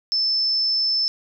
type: tone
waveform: sine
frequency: 5274 Hz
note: E8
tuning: in tune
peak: -18 dBFS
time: 0.12-1.08 s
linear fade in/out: 0 ms
effects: none